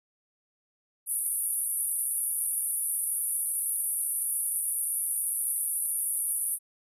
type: band-pass noise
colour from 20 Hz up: pink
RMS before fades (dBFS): -30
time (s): 1.06-6.59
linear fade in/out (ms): 50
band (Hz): 9400 to 12000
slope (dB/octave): 96
effects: none

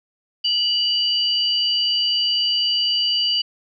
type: tone pair together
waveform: sine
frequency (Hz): 2942 / 4670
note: F#7 / D8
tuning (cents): -11 / -11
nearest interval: minor sixth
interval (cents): 800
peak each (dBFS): -19 / -21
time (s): 0.44-3.42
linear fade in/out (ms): 10
effects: none

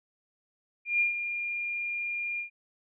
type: tone with ADSR envelope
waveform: sine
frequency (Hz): 2408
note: D7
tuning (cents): +43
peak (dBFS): -21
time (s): 0.85-2.5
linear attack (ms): 150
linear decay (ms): 130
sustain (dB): -9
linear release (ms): 110
effects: none

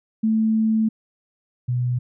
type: tone pair in turn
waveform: sine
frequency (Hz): 220.2 / 123.58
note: A3 / B2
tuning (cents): +2 / +2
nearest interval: minor seventh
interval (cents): 1000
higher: first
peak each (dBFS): -16 / -19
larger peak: first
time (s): 0.23-0.89 / 1.68-1.99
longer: first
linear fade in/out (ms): 10
effects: none

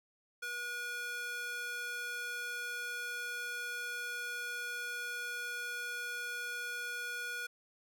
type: tone with high-pass filter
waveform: square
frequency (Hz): 482.7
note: B4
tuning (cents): -40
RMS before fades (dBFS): -40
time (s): 0.42-7.47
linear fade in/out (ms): 10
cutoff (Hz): 1400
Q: 2
effects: none

